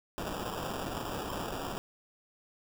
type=noise with sample-and-hold; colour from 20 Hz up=white; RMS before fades=-37 dBFS; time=0.18-1.78 s; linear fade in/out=0 ms; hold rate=2100 Hz; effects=none